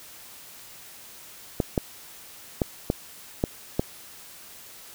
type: clicks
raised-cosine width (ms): 2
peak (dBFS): -8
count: 6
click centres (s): 1.602 / 1.778 / 2.618 / 2.901 / 3.439 / 3.795
effects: white hiss -46 dBFS RMS until 4.94 s

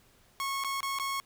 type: tone with dropouts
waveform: sawtooth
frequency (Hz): 1096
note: C#6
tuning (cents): -20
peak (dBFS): -27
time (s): 0.4-1.2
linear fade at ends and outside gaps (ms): 0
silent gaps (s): 0.638-0.646 / 0.805-0.83 / 0.987-0.998
effects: pink hiss -63 dBFS RMS until 1.25 s

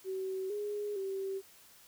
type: tone with pitch steps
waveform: sine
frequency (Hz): 379.4 / 414.4 / 387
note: F#4 / G#4 / G4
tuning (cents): +43 / -4 / -22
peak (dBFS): -34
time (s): 0.04-1.42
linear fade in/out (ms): 50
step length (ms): 460
effects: white hiss -59 dBFS RMS until 1.87 s

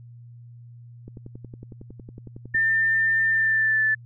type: click train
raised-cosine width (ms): 3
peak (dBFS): -27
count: 17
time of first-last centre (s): 1.08-2.548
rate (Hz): 10.9
type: tone with pitch glide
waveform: sine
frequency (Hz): 1796 to 1751.9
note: A6 to A6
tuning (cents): +35 to -8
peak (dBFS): -18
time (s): 2.54-3.95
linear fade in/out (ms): 10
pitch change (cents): -43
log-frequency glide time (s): 3.29-3.83
effects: added 119 Hz sine -42 dBFS peak until 4.05 s

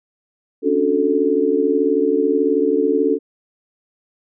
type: chord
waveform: sine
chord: D major seventh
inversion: third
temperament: just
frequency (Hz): 275.3 / 293.7 / 367.1 / 440.5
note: C#4 / D4 / F#4 / A4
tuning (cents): -12 / 0 / -14 / +2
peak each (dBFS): -22 / -20 / -21 / -17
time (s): 0.62-3.19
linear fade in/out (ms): 50
effects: none

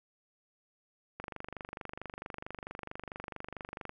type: click train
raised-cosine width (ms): 0.5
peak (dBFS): -25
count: 67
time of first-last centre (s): 1.2-3.894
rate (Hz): 24.5
effects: none

